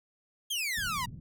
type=exponential sweep; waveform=sawtooth; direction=down; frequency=3322 to 932.3 Hz; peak=-27 dBFS; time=0.5-1.06 s; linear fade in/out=10 ms
type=low-pass noise; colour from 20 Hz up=white; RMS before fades=-43 dBFS; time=0.77-1.2 s; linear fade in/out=5 ms; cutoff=180 Hz; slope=24 dB/octave
effects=none